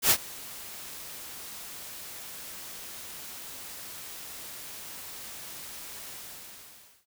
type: noise with ADSR envelope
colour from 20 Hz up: white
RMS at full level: -19 dBFS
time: 0.02-7.06 s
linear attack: 84 ms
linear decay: 64 ms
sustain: -23 dB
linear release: 930 ms
effects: none